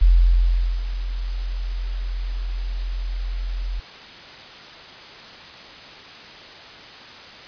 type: tone with ADSR envelope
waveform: sine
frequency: 43.45 Hz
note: F1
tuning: 8 cents flat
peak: -9 dBFS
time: 0.01-3.8 s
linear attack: 12 ms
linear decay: 800 ms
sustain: -14 dB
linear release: 7 ms
effects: white hiss -40 dBFS RMS until 7.47 s + resampled to 11025 Hz